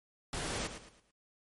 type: noise with echo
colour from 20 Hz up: pink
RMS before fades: -37 dBFS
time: 0.33-0.67 s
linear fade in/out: 2 ms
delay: 110 ms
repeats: 4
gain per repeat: -9 dB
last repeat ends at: 1.11 s
effects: MP3 48 kbps